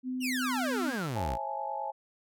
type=tone; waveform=sine; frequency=255.1 Hz; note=C4; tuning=44 cents flat; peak=-31 dBFS; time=0.03-0.96 s; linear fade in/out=50 ms
type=exponential sweep; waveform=sawtooth; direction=down; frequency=3034 to 51.91 Hz; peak=-28 dBFS; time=0.2-1.38 s; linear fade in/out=50 ms
type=tone with vibrato; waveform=triangle; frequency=1480 Hz; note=F#6; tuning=in tune; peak=-35 dBFS; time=0.39-1.1 s; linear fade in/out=50 ms; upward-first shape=sine; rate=4.1 Hz; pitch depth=190 cents each way
type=chord; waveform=sine; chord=A major seventh; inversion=first; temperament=equal with one note detuned; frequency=540.5 / 659.3 / 830.6 / 880 Hz; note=C#5 / E5 / G#5 / A5; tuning=-44 / 0 / 0 / 0 cents; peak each=-41 / -41 / -35 / -38 dBFS; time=1.15-1.92 s; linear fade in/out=20 ms
effects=none